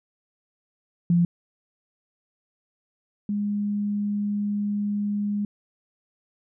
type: tone pair in turn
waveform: sine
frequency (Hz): 172.7 / 205.5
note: F3 / G#3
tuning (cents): -19 / -18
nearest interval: minor third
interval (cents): 301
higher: second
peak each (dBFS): -16 / -23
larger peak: first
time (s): 1.1-1.25 / 3.29-5.45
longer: second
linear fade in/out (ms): 2
effects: none